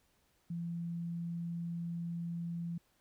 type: tone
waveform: sine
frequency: 169.9 Hz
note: F3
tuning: 47 cents flat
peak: -36 dBFS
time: 0.5-2.78 s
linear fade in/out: 5 ms
effects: pink hiss -73 dBFS RMS until 3 s